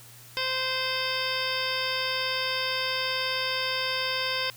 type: harmonic tone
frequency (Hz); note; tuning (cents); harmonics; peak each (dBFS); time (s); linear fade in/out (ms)
519; C5; -14; 1 / 2 / 3 / 4 / 5 / 6 / 7 / 9 / 10; -35 / -35 / -35 / -35 / -35 / -35 / -35 / -35 / -35; 0.37-4.5; 0
effects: added 119 Hz sine -52 dBFS peak until 4.56 s + white hiss -50 dBFS RMS until 4.56 s